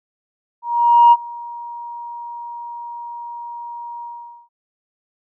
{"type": "tone with ADSR envelope", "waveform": "sine", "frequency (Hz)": 947, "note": "A#5", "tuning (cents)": 27, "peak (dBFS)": -4, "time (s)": [0.62, 4.49], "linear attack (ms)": 500, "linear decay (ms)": 42, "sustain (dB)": -24, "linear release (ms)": 460, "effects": ["tanh soft clip ceiling -1 dBFS"]}